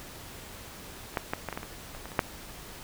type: clicks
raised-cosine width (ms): 0.5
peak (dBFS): -30 / -12 / -13 / -17 / -19 / -18 / -23 / -28 / -25 / -27 / -7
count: 11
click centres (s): 1.141 / 1.172 / 1.335 / 1.487 / 1.527 / 1.575 / 1.631 / 1.949 / 2.056 / 2.118 / 2.192
effects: pink hiss -45 dBFS RMS until 2.83 s